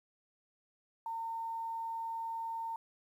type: tone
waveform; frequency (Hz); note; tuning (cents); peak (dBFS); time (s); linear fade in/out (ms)
sine; 910; A#5; -42; -36; 1.06-2.76; 2
effects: 11-bit